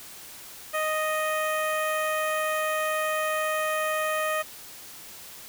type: tone with notch filter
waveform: 15% pulse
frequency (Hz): 622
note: D#5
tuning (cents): -1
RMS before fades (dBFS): -27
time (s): 0.73-4.43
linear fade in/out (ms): 20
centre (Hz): 5100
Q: 0.79
effects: white hiss -44 dBFS RMS until 5.48 s